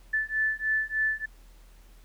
sine beating tone pair, 1749 / 1752.3 Hz, A6 / A6, -11 / -8 cents, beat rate 3.3 Hz, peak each -28 dBFS, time 0.13-1.26 s, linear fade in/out 10 ms, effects added 40 Hz sine -50 dBFS peak until 2.04 s + pink hiss -61 dBFS RMS until 2.04 s

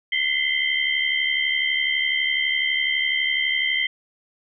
sine tone cluster, 2020 / 2092 / 3138 Hz, B6 / C7 / G7, +39 / -1 / +1 cents, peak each -24 dBFS, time 0.12-3.87 s, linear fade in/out 5 ms, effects none

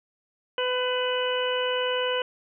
harmonic tone with a mistuned harmonic, 502 Hz, B4, 28 cents sharp, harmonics 1 / 2 / 3 / 4 / 5 / 6, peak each -26 / -32 / -33 / -40 / -37 / -30 dBFS, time 0.58-2.22 s, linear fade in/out 2 ms, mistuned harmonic 6, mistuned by -24 cents, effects none

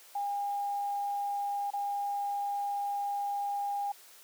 sine tone with dropouts, 809 Hz, G#5, 46 cents flat, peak -30 dBFS, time 0.15-3.92 s, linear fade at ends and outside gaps 5 ms, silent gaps 1.705-1.734 s, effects white hiss -55 dBFS RMS until 4.23 s + high-pass 400 Hz 12 dB/octave

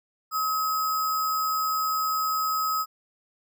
sine tone with sample-and-hold, 1275 Hz, D#6, 42 cents sharp, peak -23 dBFS, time 0.31-2.86 s, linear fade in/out 50 ms, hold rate 6300 Hz, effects none

